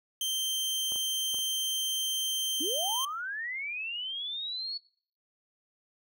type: tone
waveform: sawtooth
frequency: 3136 Hz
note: G7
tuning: in tune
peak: -26 dBFS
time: 0.21-3.05 s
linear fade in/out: 2 ms
type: clicks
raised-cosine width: 1 ms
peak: -32 / -33 / -32 / -39 dBFS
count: 4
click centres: 0.921 / 0.959 / 1.344 / 1.387 s
type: linear sweep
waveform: sine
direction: up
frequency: 261.6 to 4435 Hz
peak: -33 dBFS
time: 2.6-4.78 s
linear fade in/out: 10 ms
effects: noise-tail reverb RT60 0.5 s tail -22 dB re dry